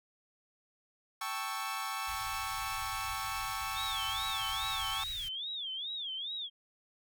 sawtooth chord, A dominant seventh, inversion third, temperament equal, 784 / 880 / 1108.7 / 1318.5 Hz, G5 / A5 / C#6 / E6, 0 / 0 / 0 / 0 cents, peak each -39 / -39 / -35 / -37 dBFS, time 1.21-5.04 s, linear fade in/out 5 ms
pink band-stop noise, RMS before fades -47 dBFS, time 2.07-5.29 s, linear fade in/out 10 ms, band 110 to 1800 Hz, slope 24 dB/octave
sine tone with vibrato, 3433 Hz, A7, 43 cents flat, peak -36 dBFS, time 3.74-6.5 s, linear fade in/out 50 ms, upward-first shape sine, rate 2.4 Hz, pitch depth 200 cents each way
effects none

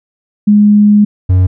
sine / triangle tone pair in turn, 207.7 / 92.17 Hz, G#3 / F#2, 0 / -6 cents, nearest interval octave + major second, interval 1406 cents, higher first, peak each -3 dBFS, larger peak neither, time 0.47-1.05 / 1.29-1.47 s, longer first, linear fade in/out 10 ms, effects none

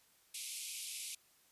white band-pass noise, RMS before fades -45 dBFS, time 0.34-1.15 s, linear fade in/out 5 ms, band 2200 to 12000 Hz, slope 96 dB/octave, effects white hiss -69 dBFS RMS until 1.51 s + resampled to 32000 Hz

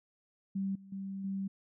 sine tone with level steps, 194.4 Hz, G3, 14 cents flat, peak -31 / -50 / -37 / -33 dBFS, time 0.55-1.48 s, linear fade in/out 10 ms, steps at 0.75 / 0.92 / 1.24 s, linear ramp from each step 5 ms, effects none

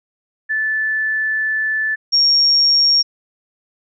sine tone pair in turn, 1748 / 5550 Hz, A6 / F8, -12 / -12 cents, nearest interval octave + minor sixth, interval 2000 cents, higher second, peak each -16 / -10 dBFS, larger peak second, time 0.49-1.96 / 2.12-3.03 s, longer first, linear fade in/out 20 ms, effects none

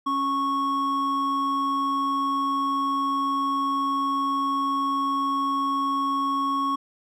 triangle tone pair together, 275.9 / 1103.6 Hz, C#4 / C#6, -8 / -8 cents, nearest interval 2 octaves, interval 2400 cents, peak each -27 / -21 dBFS, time 0.06-6.76 s, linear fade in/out 10 ms, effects none

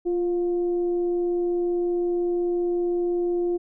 sine tone with frequency modulation, 349.2 Hz, F4, in tune, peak -21 dBFS, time 0.05-3.58 s, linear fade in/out 20 ms, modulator 362 Hz, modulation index 0.24, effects none

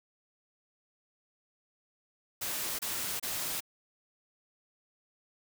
white noise bursts, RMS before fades -35 dBFS, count 3, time 2.41-3.606 s, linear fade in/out 10 ms, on 380 ms, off 28 ms, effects none

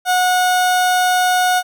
30% pulse tone, 730 Hz, F#5, 24 cents flat, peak -10 dBFS, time 0.05-1.63 s, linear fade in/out 50 ms, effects none

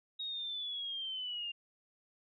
sine linear sweep, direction down, 3781 to 2788 Hz, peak -37 dBFS, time 0.19-1.52 s, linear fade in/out 10 ms, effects none

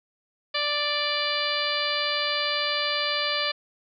harmonic tone, 587.3 Hz, D5, in tune, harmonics 1 / 2 / 3 / 4 / 5 / 6 / 7 / 8, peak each -32 / -32 / -32 / -32 / -32 / -32 / -32 / -32 dBFS, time 0.54-3.52 s, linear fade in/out 10 ms, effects none

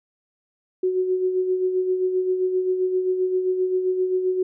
sine tone with tremolo, 370 Hz, F#4, in tune, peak -17 dBFS, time 0.83-4.43 s, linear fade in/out 5 ms, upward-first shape sine, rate 7.6 Hz, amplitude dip 50%, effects none

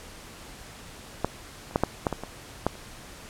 clicks, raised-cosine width 1 ms, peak -9 / -29 / -7 / -6 / -9 / -14 / -20 / -8 / -30 dBFS, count 9, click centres 1.246 / 1.711 / 1.759 / 1.836 / 2.068 / 2.127 / 2.236 / 2.666 / 2.754 s, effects pink hiss -45 dBFS RMS until 3.29 s + low-pass 11000 Hz 12 dB/octave

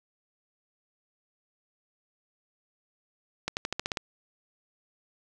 accelerating click train, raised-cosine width 0.2 ms, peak -12 dBFS, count 8, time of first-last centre 3.48-3.972 s, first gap 89 ms, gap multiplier 0.92, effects none

